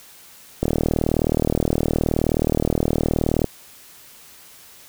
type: click train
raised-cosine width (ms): 2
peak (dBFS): -5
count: 111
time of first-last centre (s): 0.63-3.443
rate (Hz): 39.1
effects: white hiss -46 dBFS RMS until 4.88 s